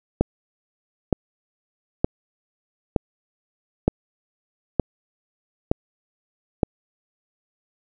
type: click train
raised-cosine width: 2 ms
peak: -3 dBFS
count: 8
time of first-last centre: 0.21-6.632 s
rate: 1.09 Hz
effects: none